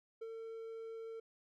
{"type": "tone with ADSR envelope", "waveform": "triangle", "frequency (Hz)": 451.3, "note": "A4", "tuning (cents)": 44, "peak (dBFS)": -39, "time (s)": [0.21, 1.2], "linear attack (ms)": 11, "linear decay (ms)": 40, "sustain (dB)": -3, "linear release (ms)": 6, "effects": []}